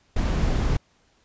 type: noise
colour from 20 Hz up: brown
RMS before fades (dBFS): -22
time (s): 0.16-0.77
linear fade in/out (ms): 5
effects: pink hiss -63 dBFS RMS until 1.24 s + resampled to 16000 Hz